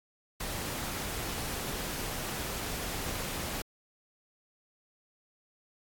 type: noise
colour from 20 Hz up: pink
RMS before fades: -36 dBFS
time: 0.4-3.62 s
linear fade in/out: 5 ms
effects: AAC 64 kbps